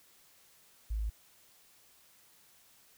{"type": "tone", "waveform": "sine", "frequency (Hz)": 53.7, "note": "A1", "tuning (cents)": -41, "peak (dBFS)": -31, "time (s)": [0.9, 1.1], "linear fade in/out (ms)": 10, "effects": ["white hiss -63 dBFS RMS until 2.97 s"]}